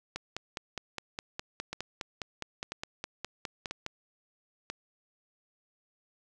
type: two click trains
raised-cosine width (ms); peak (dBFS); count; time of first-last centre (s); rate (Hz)
0.2; -19 / -18; 4 / 19; 1.73-4.7 / 0.16-3.864; 1.01 / 4.86
effects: none